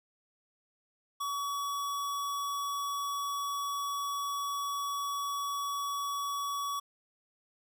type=tone; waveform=square; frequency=1132 Hz; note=C#6; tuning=36 cents sharp; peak=-33 dBFS; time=1.2-6.8 s; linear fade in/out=10 ms; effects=11-bit